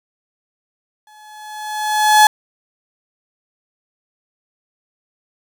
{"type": "tone with exponential growth", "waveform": "35% pulse", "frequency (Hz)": 852, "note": "G#5", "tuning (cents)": 44, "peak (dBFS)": -3, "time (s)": [1.07, 2.27], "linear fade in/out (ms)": 2, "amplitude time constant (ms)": 260, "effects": []}